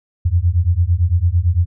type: beating tone pair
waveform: sine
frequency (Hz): 82.9 / 91.8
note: E2 / F#2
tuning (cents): +10 / -13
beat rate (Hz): 8.9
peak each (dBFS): -15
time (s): 0.25-1.66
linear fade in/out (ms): 10
effects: none